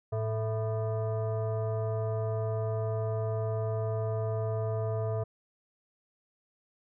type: tone with frequency modulation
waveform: sine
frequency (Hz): 110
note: A2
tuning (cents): 0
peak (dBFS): -28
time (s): 0.12-5.24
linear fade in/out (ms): 10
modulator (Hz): 551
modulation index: 0.97
effects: none